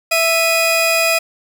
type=tone pair together; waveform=sawtooth; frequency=659.3 / 2485 Hz; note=E5 / D#7; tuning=0 / -3 cents; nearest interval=octave + major seventh; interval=2297 cents; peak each=-12 dBFS; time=0.11-1.19 s; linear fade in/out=10 ms; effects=none